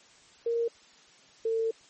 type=tone pair in turn; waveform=sine; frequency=465.9 / 450.5 Hz; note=A#4 / A4; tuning=-1 / +41 cents; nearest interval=minor second; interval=58 cents; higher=first; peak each=-25 dBFS; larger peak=neither; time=0.46-0.68 / 1.45-1.71 s; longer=second; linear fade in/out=5 ms; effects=white hiss -57 dBFS RMS until 1.89 s + MP3 32 kbps